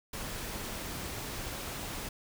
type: noise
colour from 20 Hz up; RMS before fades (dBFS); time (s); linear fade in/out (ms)
pink; -39; 0.13-2.09; 5
effects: none